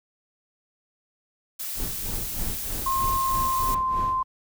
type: noise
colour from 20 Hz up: blue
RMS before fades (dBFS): -32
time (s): 1.59-3.75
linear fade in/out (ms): 10
type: noise with tremolo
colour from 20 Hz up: brown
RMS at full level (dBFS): -30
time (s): 1.75-4.24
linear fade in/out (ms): 50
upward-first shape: sine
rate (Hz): 3.2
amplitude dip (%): 80
type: tone with pitch glide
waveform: sine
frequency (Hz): 1062 to 1040.7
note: C6 to C6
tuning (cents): +25 to -10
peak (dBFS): -22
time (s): 2.86-4.23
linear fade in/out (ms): 5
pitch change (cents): -35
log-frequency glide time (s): 3.19-3.91
effects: none